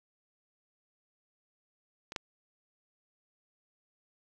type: clicks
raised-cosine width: 0.2 ms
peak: -24 / -16 dBFS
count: 2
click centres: 2.121 / 2.162 s
effects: none